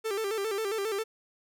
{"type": "tone with vibrato", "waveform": "45% pulse", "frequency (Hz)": 418.8, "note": "G#4", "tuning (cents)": 15, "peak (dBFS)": -29, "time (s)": [0.04, 1.04], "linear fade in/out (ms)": 20, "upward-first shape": "square", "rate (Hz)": 7.4, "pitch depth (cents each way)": 98, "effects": []}